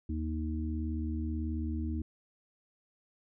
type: harmonic tone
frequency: 78.4 Hz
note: D#2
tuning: 14 cents sharp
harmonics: 1 / 3 / 4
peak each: -33 / -38 / -39 dBFS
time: 0.09-2.02 s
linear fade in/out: 5 ms
effects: none